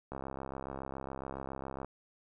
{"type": "click train", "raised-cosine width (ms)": 1, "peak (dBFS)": -26, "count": 117, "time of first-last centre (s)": [0.12, 1.846], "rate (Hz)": 67.2, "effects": []}